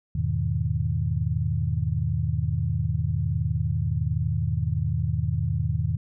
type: chord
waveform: sine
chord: E major seventh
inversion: none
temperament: equal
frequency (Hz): 82.41 / 103.83 / 123.47 / 155.56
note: E2 / G#2 / B2 / D#3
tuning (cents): 0 / 0 / 0 / 0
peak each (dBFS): -28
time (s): 0.15-5.97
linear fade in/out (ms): 5
effects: none